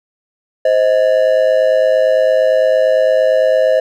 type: ring-modulated tone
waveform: triangle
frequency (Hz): 576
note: D5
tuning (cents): -34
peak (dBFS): -4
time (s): 0.65-3.8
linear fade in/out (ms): 5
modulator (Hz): 54.4
effects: none